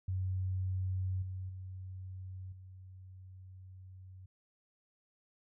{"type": "tone with level steps", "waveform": "sine", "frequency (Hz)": 93.4, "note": "F#2", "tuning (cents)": 17, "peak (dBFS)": [-32, -38, -42, -49], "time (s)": [0.08, 4.26], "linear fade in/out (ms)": 5, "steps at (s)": [1.22, 1.49, 2.52], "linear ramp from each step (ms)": 5, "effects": []}